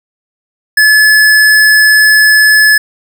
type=tone; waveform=square; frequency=1718 Hz; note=A6; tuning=42 cents flat; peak=-4 dBFS; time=0.77-2.78 s; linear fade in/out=5 ms; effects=none